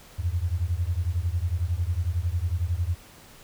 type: beating tone pair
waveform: sine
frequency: 82 / 93 Hz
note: E2 / F#2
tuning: -9 / +9 cents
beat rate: 11 Hz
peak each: -26 / -27 dBFS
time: 0.18-2.96 s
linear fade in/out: 20 ms
effects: pink hiss -50 dBFS RMS until 3.43 s